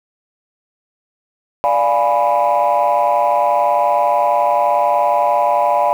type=chord; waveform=sine; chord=D diminished seventh; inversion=none; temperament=equal; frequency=587.3 / 698.5 / 830.6 / 987.8 Hz; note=D5 / F5 / Ab5 / Cb6; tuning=0 / 0 / 0 / 0 cents; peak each=-16 dBFS; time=1.64-5.93 s; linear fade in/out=0 ms; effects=tanh soft clip ceiling -6 dBFS + 7-bit